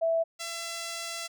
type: tone pair in turn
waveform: sine / 5% pulse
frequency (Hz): 659 / 673.2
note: E5 / E5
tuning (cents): -1 / +36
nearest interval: unison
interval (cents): 37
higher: second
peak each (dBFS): -23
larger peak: neither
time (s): 0.01-0.24 / 0.39-1.28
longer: second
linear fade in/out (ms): 20
effects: none